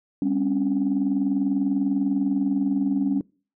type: tone cluster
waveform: sine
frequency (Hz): 200 / 260.2 / 280.2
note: G3 / C4 / C#4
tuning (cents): +35 / -9 / +19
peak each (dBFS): -25 / -27 / -21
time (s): 0.22-3.21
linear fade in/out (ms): 2
effects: noise-tail reverb RT60 0.4 s tail -25 dB re dry + tanh soft clip ceiling -14 dBFS